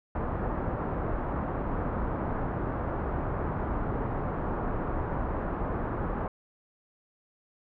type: low-pass noise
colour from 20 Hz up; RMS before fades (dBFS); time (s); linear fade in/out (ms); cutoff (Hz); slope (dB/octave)
pink; -31; 0.15-6.28; 2; 1300; 24
effects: none